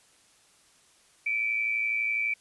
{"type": "tone pair together", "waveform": "sine", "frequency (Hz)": [2310, 2422], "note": ["D7", "D#7"], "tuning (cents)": [-29, -47], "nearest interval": "minor second", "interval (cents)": 82, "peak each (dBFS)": [-26, -33], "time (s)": [1.26, 2.34], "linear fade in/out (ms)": 5, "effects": ["white hiss -61 dBFS RMS until 2.4 s", "resampled to 24000 Hz"]}